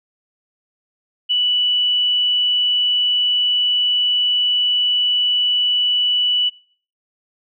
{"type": "tone", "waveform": "sine", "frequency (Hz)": 2960, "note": "F#7", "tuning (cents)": 0, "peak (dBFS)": -14, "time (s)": [1.29, 6.5], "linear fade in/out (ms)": 20, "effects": ["noise-tail reverb RT60 0.5 s tail -23 dB re dry"]}